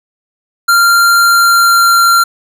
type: tone with pitch glide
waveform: square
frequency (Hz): 1387 to 1377.4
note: F6 to F6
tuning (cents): -12 to -24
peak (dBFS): -6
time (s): 0.68-2.24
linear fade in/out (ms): 10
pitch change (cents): -12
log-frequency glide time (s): 1.18-2.05
effects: none